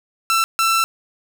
sawtooth tone bursts at uneven times, 1338 Hz, E6, 25 cents sharp, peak -11 dBFS, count 2, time 0.3-0.44 / 0.59-0.84 s, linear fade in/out 0 ms, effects none

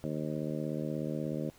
harmonic tone, 76.6 Hz, D#2, 27 cents flat, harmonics 2 / 3 / 4 / 5 / 6 / 7 / 8, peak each -37 / -38 / -39 / -43 / -45 / -41 / -45 dBFS, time 0.04-1.5 s, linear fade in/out 0 ms, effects pink hiss -60 dBFS RMS until 1.58 s

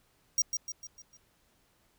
square tone with echo, 5700 Hz, F8, 34 cents sharp, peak -24 dBFS, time 0.38-0.42 s, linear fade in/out 2 ms, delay 150 ms, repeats 5, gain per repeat -6 dB, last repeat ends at 1.17 s, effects pink hiss -69 dBFS RMS until 1.98 s

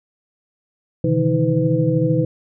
sine tone cluster, 127.3 / 149.8 / 162.8 / 319.3 / 502 Hz, C3 / D3 / E3 / D#4 / B4, -47 / +35 / -21 / +45 / +28 cents, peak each -21 dBFS, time 1.04-2.25 s, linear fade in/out 5 ms, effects none

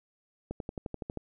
accelerating click train, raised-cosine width 2 ms, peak -22 dBFS, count 9, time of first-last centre 0.51-1.173 s, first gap 92 ms, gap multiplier 0.97, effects none

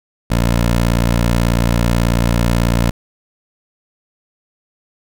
15% pulse tone, 58.27 Hz, A#1, in tune, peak -6 dBFS, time 0.3-2.91 s, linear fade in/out 10 ms, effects none

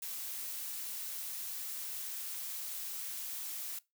blue noise, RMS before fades -41 dBFS, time 0.02-3.79 s, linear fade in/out 5 ms, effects noise-tail reverb RT60 0.2 s tail -20 dB re dry

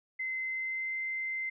sine tone with pitch glide, 2059 to 2076 Hz, C7 to C7, -28 to -14 cents, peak -32 dBFS, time 0.19-1.5 s, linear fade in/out 10 ms, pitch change +14 cents, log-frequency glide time 0.4-0.97 s, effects none

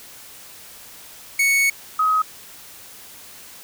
45% pulse / sine tone pair in turn, 2217 / 1266 Hz, C#7 / D#6, 0 / +30 cents, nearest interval minor seventh, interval 970 cents, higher first, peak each -15 dBFS, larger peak neither, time 1.39-1.7 / 1.99-2.22 s, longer first, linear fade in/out 5 ms, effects white hiss -42 dBFS RMS until 3.63 s

